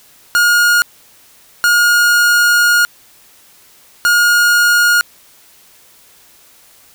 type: tone bursts at uneven times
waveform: 45% pulse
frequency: 1430 Hz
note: F6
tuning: 41 cents sharp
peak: -8 dBFS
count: 3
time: 0.35-0.82 / 1.64-2.85 / 4.05-5.01 s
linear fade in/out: 0 ms
effects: white hiss -46 dBFS RMS until 6.94 s